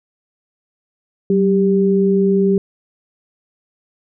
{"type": "tone pair together", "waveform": "sine", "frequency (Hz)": [190.4, 394.5], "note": ["F#3", "G4"], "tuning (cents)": [50, 11], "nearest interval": "octave + minor second", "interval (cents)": 1261, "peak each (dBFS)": -14, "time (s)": [1.3, 2.58], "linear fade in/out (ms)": 2, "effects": []}